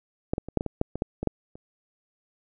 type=clicks; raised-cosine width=2 ms; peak=-11 / -14 / -23 / -8 / -15 / -16 / -9 / -18 / -11 / -16 / -9 / -30 dBFS; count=12; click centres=0.335 / 0.381 / 0.486 / 0.573 / 0.609 / 0.663 / 0.814 / 0.956 / 1.021 / 1.23 / 1.273 / 1.555 s; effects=none